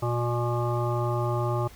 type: harmonic tone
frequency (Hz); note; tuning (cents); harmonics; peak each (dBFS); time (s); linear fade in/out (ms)
120; B2; -49; 1 / 3 / 5 / 7 / 9 / 10; -26 / -31 / -33 / -34 / -36 / -36; 0.02-1.68; 10
effects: added 60 Hz sine -51 dBFS peak until 1.75 s + pink hiss -51 dBFS RMS until 1.75 s